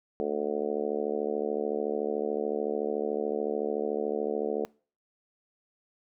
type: harmonic tone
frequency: 73.7 Hz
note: D2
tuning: 7 cents sharp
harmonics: 3 / 4 / 5 / 6 / 7 / 8 / 9 / 10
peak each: -38 / -39 / -35 / -30 / -36 / -39 / -41 / -41 dBFS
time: 0.2-4.65 s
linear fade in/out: 0 ms
effects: noise-tail reverb RT60 0.4 s tail -25 dB re dry